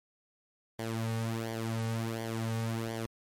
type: tone with flanger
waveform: sawtooth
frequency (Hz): 113.4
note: A#2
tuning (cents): -47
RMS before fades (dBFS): -34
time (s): 0.79-3.06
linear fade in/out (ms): 0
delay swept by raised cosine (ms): 0.76 to 3.06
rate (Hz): 1.4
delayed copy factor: -0.7
effects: MP3 64 kbps